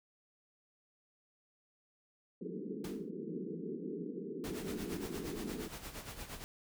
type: band-pass noise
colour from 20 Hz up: white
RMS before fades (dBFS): -42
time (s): 2.41-5.68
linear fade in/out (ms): 5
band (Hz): 160 to 450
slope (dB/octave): 96
type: noise with exponential decay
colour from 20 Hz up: pink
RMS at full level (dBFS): -44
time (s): 2.84-3.1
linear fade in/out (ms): 5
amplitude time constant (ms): 56
type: noise with tremolo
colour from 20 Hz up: pink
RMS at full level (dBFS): -44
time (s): 4.44-6.44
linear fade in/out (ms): 0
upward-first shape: sine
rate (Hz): 8.6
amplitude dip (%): 65
effects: none